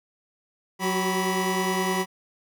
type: tone cluster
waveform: 25% pulse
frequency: 184.8 / 379.4 / 982 Hz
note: F#3 / F#4 / B5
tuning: -2 / +43 / -10 cents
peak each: -23 / -25 / -24 dBFS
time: 0.79-2.06 s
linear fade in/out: 50 ms
effects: none